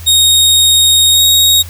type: tone with pitch glide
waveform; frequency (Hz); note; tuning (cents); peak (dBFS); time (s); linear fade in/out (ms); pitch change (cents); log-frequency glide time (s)
sawtooth; 3734 to 3766; A#7 to A#7; +2 to +17; -3; 0.06-1.63; 20; +15; 1.11-1.21
effects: added 85 Hz sine -26 dBFS peak until 1.69 s + white hiss -35 dBFS RMS until 1.69 s